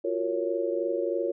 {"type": "chord", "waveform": "sine", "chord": "Gb major seventh", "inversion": "third", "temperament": "just", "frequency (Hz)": [346.9, 370, 462.5, 555], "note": ["F4", "Gb4", "Bb4", "Db5"], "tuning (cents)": [-12, 0, -14, 2], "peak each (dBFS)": [-30, -34, -31, -30], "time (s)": [0.04, 1.32], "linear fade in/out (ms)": 10, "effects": []}